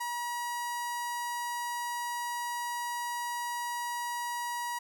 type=tone with notch filter; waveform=sawtooth; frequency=960 Hz; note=B5; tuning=49 cents flat; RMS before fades=-35 dBFS; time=0-4.79 s; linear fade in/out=10 ms; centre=3300 Hz; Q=1.9; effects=none